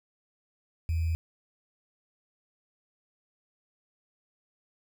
sine tone with sample-and-hold, 82 Hz, E2, 9 cents flat, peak -25 dBFS, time 0.89-1.15 s, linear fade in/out 0 ms, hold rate 2450 Hz, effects none

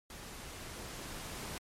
pink noise with level ramp, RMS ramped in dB -48 to -42 dBFS, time 0.1-1.58 s, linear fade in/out 2 ms, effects low-pass 12000 Hz 12 dB/octave + MP3 64 kbps

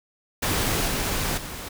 pink noise with level steps, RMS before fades -24 / -26 / -35 dBFS, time 0.42-1.69 s, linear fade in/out 10 ms, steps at 0.87 / 1.37 s, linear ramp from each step 10 ms, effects none

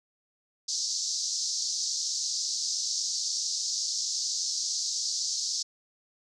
white band-pass noise, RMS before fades -31 dBFS, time 0.68-5.63 s, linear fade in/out 10 ms, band 4400 to 6600 Hz, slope 48 dB/octave, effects none

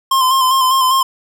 square tone with vibrato, 1046.5 Hz, C6, in tune, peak -11 dBFS, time 0.11-1.03 s, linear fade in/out 5 ms, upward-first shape square, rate 5 Hz, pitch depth 32 cents each way, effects none

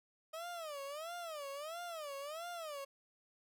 30% pulse tone with vibrato, 622.3 Hz, D#5, in tune, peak -40 dBFS, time 0.33-2.85 s, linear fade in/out 10 ms, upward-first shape sine, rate 1.5 Hz, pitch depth 210 cents each way, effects none

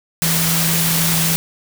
sine tone in noise, 164.81 Hz, E3, in tune, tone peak -19 dBFS, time 0.22-1.36 s, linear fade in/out 0 ms, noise white, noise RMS -18 dBFS, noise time 0.22-1.36 s, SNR -4 dB, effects none

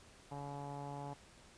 sawtooth tone with low-pass filter, 142.1 Hz, C#3, 43 cents sharp, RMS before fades -45 dBFS, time 0.31-1.14 s, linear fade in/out 10 ms, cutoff 850 Hz, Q 5, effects pink hiss -61 dBFS RMS until 1.57 s + resampled to 22050 Hz

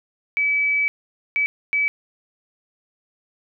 sine tone bursts at uneven times, 2293 Hz, D7, 42 cents flat, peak -17 dBFS, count 3, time 0.37-0.88 / 1.36-1.46 / 1.73-1.88 s, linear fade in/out 0 ms, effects none

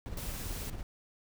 brown noise with tremolo, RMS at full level -38 dBFS, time 0.06-0.83 s, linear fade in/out 0 ms, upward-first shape square, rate 18 Hz, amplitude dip 35%
white noise, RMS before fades -44 dBFS, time 0.17-0.7 s, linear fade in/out 2 ms
effects none

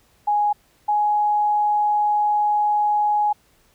sine tone pair in turn, 830.6 / 835.9 Hz, G#5 / G#5, 0 / +11 cents, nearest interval unison, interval 11 cents, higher second, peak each -16 dBFS, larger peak neither, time 0.27-0.53 / 0.88-3.33 s, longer second, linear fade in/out 10 ms, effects pink hiss -59 dBFS RMS until 3.74 s

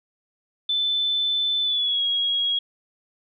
sine tone with pitch glide, 3520 to 3303 Hz, A7 to G#7, 0 to -10 cents, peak -20 dBFS, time 0.69-2.59 s, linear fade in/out 5 ms, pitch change -110 cents, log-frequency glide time 1.62-2.02 s, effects none

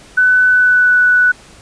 sine tone with pitch glide, 1500 to 1482.8 Hz, F#6 to F#6, +23 to +3 cents, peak -7 dBFS, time 0.17-1.32 s, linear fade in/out 10 ms, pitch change -20 cents, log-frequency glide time 0.48-0.98 s, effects pink hiss -41 dBFS RMS until 1.61 s + resampled to 22050 Hz

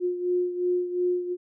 sine beating tone pair, 357.3 / 360.1 Hz, F4 / F#4, +40 / -47 cents, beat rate 2.8 Hz, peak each -24 / -30 dBFS, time 0-1.37 s, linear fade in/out 50 ms, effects none

